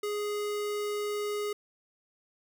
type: tone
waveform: square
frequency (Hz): 415.3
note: G#4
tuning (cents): 0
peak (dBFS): -31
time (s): 0.03-1.53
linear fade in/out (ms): 5
effects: none